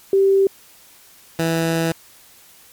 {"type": "tone pair in turn", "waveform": ["sine", "15% pulse"], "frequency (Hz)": [390, 164.42], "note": ["G4", "E3"], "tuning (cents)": [-9, -4], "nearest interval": "octave + minor third", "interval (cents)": 1495, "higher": "first", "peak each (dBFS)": -11, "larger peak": "neither", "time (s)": [[0.13, 0.47], [1.39, 1.92]], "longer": "second", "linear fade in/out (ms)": 2, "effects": ["white hiss -48 dBFS RMS until 2.72 s", "MP3 96 kbps"]}